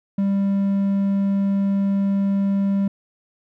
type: tone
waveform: triangle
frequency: 197.5 Hz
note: G3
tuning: 13 cents sharp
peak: -15 dBFS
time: 0.18-2.88 s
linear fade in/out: 5 ms
effects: none

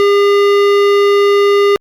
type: tone with hard clipping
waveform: sine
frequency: 404.2 Hz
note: G#4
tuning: 47 cents flat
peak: -9 dBFS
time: 0-1.76 s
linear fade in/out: 0 ms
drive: 16 dB
effects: Opus 48 kbps

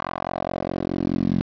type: tone with band-pass filter sweep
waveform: 10% pulse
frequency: 44.81 Hz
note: F1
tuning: 45 cents sharp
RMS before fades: -25 dBFS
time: 0-1.41 s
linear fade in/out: 0 ms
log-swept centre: 1100 to 200 Hz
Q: 2.2
effects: resampled to 11025 Hz + 7-bit

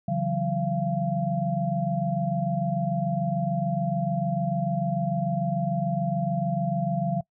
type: tone cluster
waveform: sine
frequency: 141.4 / 168.2 / 188.2 / 686 Hz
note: C#3 / E3 / F#3 / F5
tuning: +35 / +35 / +30 / -31 cents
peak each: -29 dBFS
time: 0.08-7.21 s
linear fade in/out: 5 ms
effects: noise-tail reverb RT60 0.1 s tail -22 dB re dry

